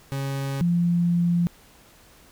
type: tone pair in turn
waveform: 40% pulse / sine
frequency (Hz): 137.2 / 172.82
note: C#3 / F3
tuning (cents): -17 / -18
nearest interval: major third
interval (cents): 399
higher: second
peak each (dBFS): -25 / -18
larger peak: second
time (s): 0.12-0.61 / 0.61-1.47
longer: second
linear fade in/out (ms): 0
effects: pink hiss -53 dBFS RMS until 2.31 s